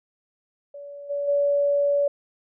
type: tone with level steps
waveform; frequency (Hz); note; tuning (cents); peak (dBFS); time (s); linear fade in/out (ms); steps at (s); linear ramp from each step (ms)
sine; 571; D5; -49; -36 / -24 / -18; 0.74-2.08; 5; 1.09 / 1.27; 20
effects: none